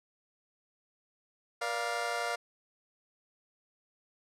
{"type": "chord", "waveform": "20% pulse", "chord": "Bb major", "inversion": "none", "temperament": "equal with one note detuned", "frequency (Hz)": [476.2, 587.3, 698.5], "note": ["Bb4", "D5", "F5"], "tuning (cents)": [37, 0, 0], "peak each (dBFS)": [-33, -33, -29], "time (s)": [1.61, 2.36], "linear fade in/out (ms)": 10, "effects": ["low-pass 9000 Hz 12 dB/octave"]}